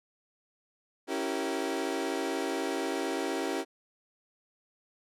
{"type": "chord", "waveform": "30% pulse", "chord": "C# diminished seventh", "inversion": "none", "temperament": "equal with one note detuned", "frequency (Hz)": [277.2, 329.6, 385.7, 466.2], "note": ["C#4", "E4", "G4", "Bb4"], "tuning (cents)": [0, 0, -28, 0], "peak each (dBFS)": [-33, -33, -32, -35], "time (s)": [1.07, 3.65], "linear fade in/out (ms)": 50, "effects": ["low-pass 11000 Hz 12 dB/octave"]}